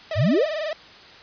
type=tone with vibrato; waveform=45% pulse; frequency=621 Hz; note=D#5; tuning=3 cents flat; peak=-25 dBFS; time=0.11-0.73 s; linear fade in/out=2 ms; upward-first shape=sine; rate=20 Hz; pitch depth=94 cents each way
type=exponential sweep; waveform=sine; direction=up; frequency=84.1 to 740 Hz; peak=-16 dBFS; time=0.15-0.47 s; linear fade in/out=50 ms
effects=white hiss -45 dBFS RMS until 1.22 s + resampled to 11025 Hz